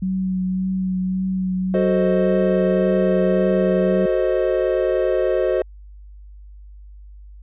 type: tone with vibrato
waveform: sine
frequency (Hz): 186.8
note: F#3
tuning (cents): +17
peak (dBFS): -19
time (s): 0.02-4.06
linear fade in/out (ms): 5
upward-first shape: triangle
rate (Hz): 1.8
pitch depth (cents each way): 19
type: chord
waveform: triangle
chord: F# diminished seventh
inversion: none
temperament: equal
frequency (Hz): 370 / 440 / 523.3 / 622.3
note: F#4 / A4 / C5 / Eb5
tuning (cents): 0 / 0 / 0 / 0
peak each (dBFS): -19 / -23 / -19 / -21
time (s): 1.74-5.62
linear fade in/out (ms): 2
effects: added 50 Hz sine -38 dBFS peak until 7.42 s + resampled to 8000 Hz